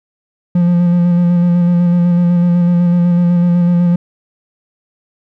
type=tone with vibrato; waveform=triangle; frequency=174.61 Hz; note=F3; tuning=in tune; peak=-6 dBFS; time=0.55-3.96 s; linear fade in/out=5 ms; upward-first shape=square; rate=8 Hz; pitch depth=18 cents each way; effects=none